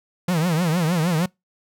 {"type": "tone with vibrato", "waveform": "45% pulse", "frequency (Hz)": 168, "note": "E3", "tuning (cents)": 33, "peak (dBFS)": -18, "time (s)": [0.28, 1.26], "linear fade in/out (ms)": 5, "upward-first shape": "triangle", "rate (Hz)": 6.5, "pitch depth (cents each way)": 190, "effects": ["noise-tail reverb RT60 0.2 s tail -26 dB re dry"]}